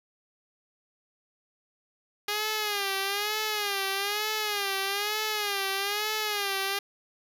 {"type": "tone with vibrato", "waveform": "5% pulse", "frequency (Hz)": 409.6, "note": "G#4", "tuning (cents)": -24, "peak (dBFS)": -16, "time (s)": [2.28, 6.79], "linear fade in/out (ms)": 5, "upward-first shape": "sine", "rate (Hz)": 1.1, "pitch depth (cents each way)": 93, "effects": []}